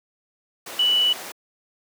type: tone in noise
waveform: sine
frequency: 2960 Hz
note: F#7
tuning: in tune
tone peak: -16 dBFS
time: 0.79-1.13 s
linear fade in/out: 5 ms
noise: pink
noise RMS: -34 dBFS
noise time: 0.66-1.32 s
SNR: +15 dB
effects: high-pass 400 Hz 12 dB/octave